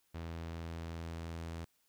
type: tone with low-pass filter sweep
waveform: sawtooth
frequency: 82.9 Hz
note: E2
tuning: 10 cents sharp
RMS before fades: -43 dBFS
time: 0.14-1.65 s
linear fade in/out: 10 ms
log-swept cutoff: 4600 to 9100 Hz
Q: 0.72
effects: white hiss -75 dBFS RMS until 1.88 s